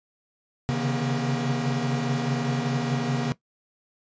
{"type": "tone cluster", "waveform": "45% pulse", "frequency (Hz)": [133.9, 138.8, 145, 157.1, 239.3], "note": ["C3", "C#3", "D3", "D#3", "A#3"], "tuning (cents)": [40, 3, -22, 17, 46], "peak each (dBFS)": [-28, -32, -36, -33, -28], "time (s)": [0.69, 3.32], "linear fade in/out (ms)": 0, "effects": ["noise-tail reverb RT60 0.1 s tail -17 dB re dry", "resampled to 16000 Hz"]}